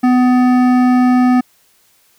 sine tone with hard clipping, 250.4 Hz, B3, 24 cents sharp, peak -10 dBFS, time 0.03-1.41 s, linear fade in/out 10 ms, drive 13 dB, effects white hiss -54 dBFS RMS until 2.18 s

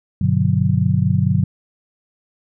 sine chord, G major seventh, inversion none, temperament just, 98 / 122.5 / 147 / 183.75 Hz, G2 / B2 / D3 / F#3, 0 / -14 / +2 / -12 cents, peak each -19 dBFS, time 0.21-1.44 s, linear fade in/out 5 ms, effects none

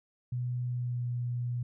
sine tone with pitch glide, 123.47 to 121.7 Hz, B2 to B2, 0 to -25 cents, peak -30 dBFS, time 0.32-1.63 s, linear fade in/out 5 ms, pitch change -25 cents, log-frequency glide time 0.65-1.07 s, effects none

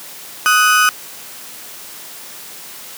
35% pulse tone pair together, 1253 / 1486.4 Hz, D#6 / F#6, +12 / +7 cents, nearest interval minor third, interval 295 cents, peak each -11 dBFS, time 0.46-0.89 s, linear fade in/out 0 ms, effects white hiss -34 dBFS RMS until 2.97 s + high-pass 150 Hz 12 dB/octave

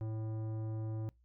sine tone with tanh clipping, 110 Hz, A2, in tune, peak -38 dBFS, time 0.01-1.09 s, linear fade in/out 0 ms, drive 14 dB, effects noise-tail reverb RT60 0.2 s tail -24 dB re dry + added 60 Hz sine -65 dBFS peak until 1.24 s

